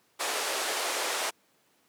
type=band-pass noise; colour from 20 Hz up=pink; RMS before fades=-31 dBFS; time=0.19-1.31 s; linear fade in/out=20 ms; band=420 to 11000 Hz; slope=24 dB/octave; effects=pink hiss -67 dBFS RMS until 1.88 s + high-pass 200 Hz 12 dB/octave